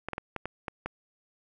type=clicks; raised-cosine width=0.5 ms; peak=-18 dBFS; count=7; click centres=0.086 / 0.133 / 0.181 / 0.363 / 0.456 / 0.682 / 0.86 s; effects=none